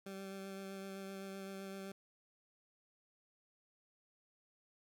20% pulse tone with vibrato, 194.1 Hz, G3, 17 cents flat, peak -40 dBFS, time 0.06-1.92 s, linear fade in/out 5 ms, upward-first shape sine, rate 7.8 Hz, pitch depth 14 cents each way, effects none

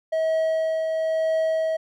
triangle tone with tremolo, 641 Hz, E5, 49 cents flat, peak -17 dBFS, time 0.12-1.77 s, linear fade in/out 10 ms, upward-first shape triangle, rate 1 Hz, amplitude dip 35%, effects none

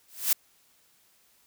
blue noise with exponential growth, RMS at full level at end -19 dBFS, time 0.08-0.33 s, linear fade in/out 5 ms, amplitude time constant 53 ms, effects white hiss -64 dBFS RMS until 1.46 s

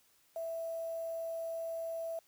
sine tone with quantisation, 659.3 Hz, E5, in tune, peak -36 dBFS, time 0.36-2.19 s, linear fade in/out 2 ms, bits 9, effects white hiss -69 dBFS RMS until 2.27 s

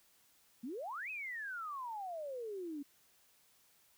sine exponential two-way sweep, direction up then down, 218.8 to 2603 to 275.7 Hz, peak -40 dBFS, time 0.63-2.83 s, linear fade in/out 10 ms, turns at 1.1 s, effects white hiss -69 dBFS RMS until 3.97 s

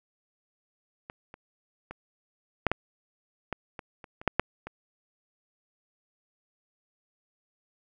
clicks, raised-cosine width 0.5 ms, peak -24 / -29 / -24 / -7 / -10 / -16 / -23 / -29 / -27 / -7 / -6 / -23 dBFS, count 12, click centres 1.099 / 1.341 / 1.91 / 2.667 / 2.716 / 3.527 / 3.792 / 4.042 / 4.215 / 4.277 / 4.396 / 4.67 s, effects none

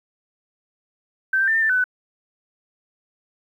sine tone with pitch steps, 1549 / 1573 / 1787 / 1806 / 1774 / 1507 / 1498 Hz, G6 / G6 / A6 / A6 / A6 / F#6 / F#6, -21 / +6 / +26 / +45 / +14 / +31 / +21 cents, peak -16 dBFS, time 1.33-1.841 s, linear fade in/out 5 ms, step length 73 ms, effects 9-bit

